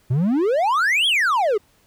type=exponential two-way sweep; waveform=triangle; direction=up then down; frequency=116.54 to 3422 to 386.1 Hz; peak=-14 dBFS; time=0.1-1.58 s; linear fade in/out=10 ms; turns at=1.07 s; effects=pink hiss -59 dBFS RMS until 1.86 s